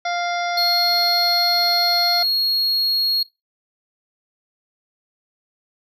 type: harmonic tone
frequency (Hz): 698.5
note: F5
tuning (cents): 0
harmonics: 1 / 2 / 3 / 5 / 6 / 7 / 8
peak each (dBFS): -22 / -29 / -29 / -34 / -38 / -37 / -36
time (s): 0.05-2.23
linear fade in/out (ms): 5
type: tone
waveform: triangle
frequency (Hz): 4300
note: C8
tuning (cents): +47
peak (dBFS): -16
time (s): 0.57-3.23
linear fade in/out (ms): 5
effects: noise-tail reverb RT60 0.2 s tail -17 dB re dry